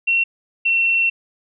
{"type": "tone pair in turn", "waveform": "sine", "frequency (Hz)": [2724, 2712], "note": ["F7", "E7"], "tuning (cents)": [-44, 49], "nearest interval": "unison", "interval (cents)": 7, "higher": "first", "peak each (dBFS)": -14, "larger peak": "neither", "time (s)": [[0.07, 0.24], [0.65, 1.1]], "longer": "second", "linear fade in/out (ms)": 10, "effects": []}